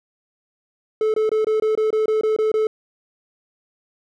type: tone bursts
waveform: triangle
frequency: 434.4 Hz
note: A4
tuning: 22 cents flat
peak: -14 dBFS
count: 11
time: 1.01-2.67 s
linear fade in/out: 2 ms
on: 130 ms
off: 23 ms
effects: none